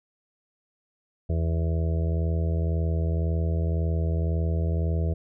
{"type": "harmonic tone", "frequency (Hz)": 81.9, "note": "E2", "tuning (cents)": -11, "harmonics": [1, 2, 4, 5, 6, 7, 8], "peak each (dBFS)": [-23, -30, -39, -38, -39, -44, -40], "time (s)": [1.29, 5.14], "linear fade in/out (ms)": 10, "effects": []}